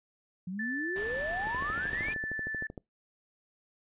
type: exponential sweep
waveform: sine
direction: up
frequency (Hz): 174.61 to 2480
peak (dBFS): -34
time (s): 0.47-2.13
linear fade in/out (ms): 5
type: tone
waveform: sine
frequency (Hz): 1756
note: A6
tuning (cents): -4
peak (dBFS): -33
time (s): 0.59-2.67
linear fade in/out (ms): 5
type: noise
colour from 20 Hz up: pink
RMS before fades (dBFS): -43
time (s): 0.96-2.14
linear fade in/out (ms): 0
type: click train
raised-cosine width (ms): 2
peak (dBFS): -27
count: 18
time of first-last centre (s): 1.47-2.778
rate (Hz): 13
effects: noise-tail reverb RT60 0.2 s tail -26 dB re dry + resampled to 8000 Hz